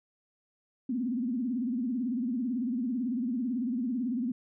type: tone with vibrato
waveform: sine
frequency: 244.6 Hz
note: B3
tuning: 16 cents flat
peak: -28 dBFS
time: 0.89-4.32 s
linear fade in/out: 5 ms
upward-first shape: sine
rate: 18 Hz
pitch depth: 160 cents each way
effects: none